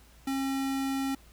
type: tone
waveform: square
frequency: 270 Hz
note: C#4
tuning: 45 cents flat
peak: -29 dBFS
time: 0.27-1.15 s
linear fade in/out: 5 ms
effects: added 57 Hz sine -55 dBFS peak until 1.32 s + pink hiss -59 dBFS RMS until 1.32 s